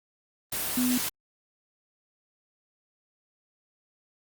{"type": "tone in noise", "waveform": "sine", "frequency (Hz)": 249.6, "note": "B3", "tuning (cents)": 19, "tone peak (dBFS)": -23, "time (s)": [0.77, 0.98], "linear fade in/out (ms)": 5, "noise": "white", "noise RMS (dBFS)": -30, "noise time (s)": [0.52, 1.09], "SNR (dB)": 4, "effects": ["Opus 24 kbps"]}